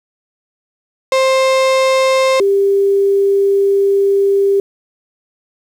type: tone pair in turn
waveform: 35% pulse / sine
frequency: 527 / 396.2 Hz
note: C5 / G4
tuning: +12 / +18 cents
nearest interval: perfect fourth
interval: 494 cents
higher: first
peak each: -8 / -9 dBFS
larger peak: first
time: 1.12-2.4 / 2.4-4.6 s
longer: second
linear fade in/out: 2 ms
effects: low-pass 7000 Hz 12 dB/octave + 7-bit